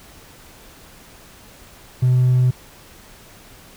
triangle tone, 126.4 Hz, B2, 41 cents sharp, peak -9 dBFS, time 2.02-2.51 s, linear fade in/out 10 ms, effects tanh soft clip ceiling -8 dBFS + pink hiss -45 dBFS RMS until 3.76 s

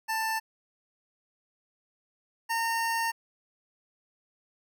25% pulse tone pair in turn, 887 / 915.1 Hz, A5 / A#5, +14 / -32 cents, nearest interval minor second, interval 54 cents, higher second, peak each -24 / -23 dBFS, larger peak second, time 0.08-0.4 / 2.49-3.12 s, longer second, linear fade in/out 20 ms, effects none

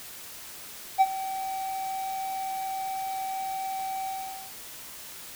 triangle tone with ADSR envelope, 768 Hz, G5, 36 cents flat, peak -12 dBFS, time 0.98-4.53 s, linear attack 31 ms, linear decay 44 ms, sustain -16 dB, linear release 470 ms, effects white hiss -43 dBFS RMS until 5.35 s

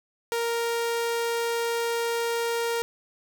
sawtooth tone, 466.2 Hz, A#4, in tune, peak -21 dBFS, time 0.32-2.82 s, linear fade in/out 0 ms, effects none

